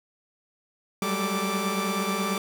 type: tone cluster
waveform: sawtooth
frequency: 187.1 / 196.3 / 213.2 / 440 / 1171 Hz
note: F#3 / G3 / G#3 / A4 / D6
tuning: +20 / +3 / +46 / 0 / -5 cents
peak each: -30 / -25 / -33 / -31 / -26 dBFS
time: 1.02-2.38 s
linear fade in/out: 2 ms
effects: none